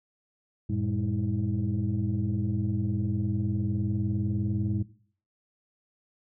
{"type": "tone cluster", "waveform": "sine", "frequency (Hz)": [93.2, 113.1, 204.3, 320.9], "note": ["F#2", "A2", "G#3", "E4"], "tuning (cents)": [13, 48, -28, -46], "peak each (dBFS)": [-30, -29, -31, -35], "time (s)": [0.69, 4.83], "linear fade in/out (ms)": 10, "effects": ["noise-tail reverb RT60 0.5 s tail -17 dB re dry", "tanh soft clip ceiling -18 dBFS"]}